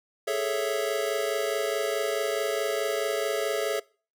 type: chord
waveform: square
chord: A major seventh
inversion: third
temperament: equal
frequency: 415.3 / 440 / 554.4 / 659.3 Hz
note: G#4 / A4 / C#5 / E5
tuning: 0 / 0 / 0 / 0 cents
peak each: -32 dBFS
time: 0.27-3.8 s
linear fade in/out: 10 ms
effects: noise-tail reverb RT60 0.4 s tail -24 dB re dry